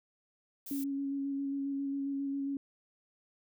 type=noise; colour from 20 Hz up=violet; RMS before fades=-44 dBFS; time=0.66-0.84 s; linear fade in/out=5 ms
type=tone with vibrato; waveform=sine; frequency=277.2 Hz; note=C#4; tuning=in tune; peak=-32 dBFS; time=0.71-2.57 s; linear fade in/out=2 ms; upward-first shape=square; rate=7.4 Hz; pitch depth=12 cents each way
effects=none